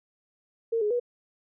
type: tone with pitch steps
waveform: sine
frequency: 457.3 / 418.8 / 484.8 Hz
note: A#4 / G#4 / B4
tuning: -33 / +15 / -32 cents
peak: -23 dBFS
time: 0.72-0.999 s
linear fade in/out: 10 ms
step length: 93 ms
effects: none